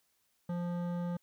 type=tone with hard clipping; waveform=sine; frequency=174.61 Hz; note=F3; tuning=in tune; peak=-35 dBFS; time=0.49-1.17 s; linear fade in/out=5 ms; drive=13 dB; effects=white hiss -75 dBFS RMS until 1.22 s